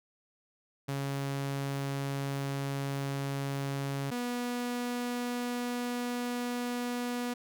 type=tone pair in turn; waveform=sawtooth; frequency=138.59 / 243.7 Hz; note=C#3 / B3; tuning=0 / -23 cents; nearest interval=minor seventh; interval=977 cents; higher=second; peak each=-28 dBFS; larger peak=neither; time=0.88-4.11 / 4.11-7.34 s; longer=neither; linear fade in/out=10 ms; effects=none